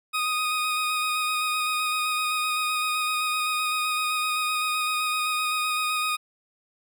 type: tone with vibrato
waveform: 20% pulse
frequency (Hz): 1244.5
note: D#6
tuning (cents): 0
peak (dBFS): -19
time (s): 0.13-6.17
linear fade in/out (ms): 20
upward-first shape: square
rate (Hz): 7.8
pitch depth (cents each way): 13
effects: none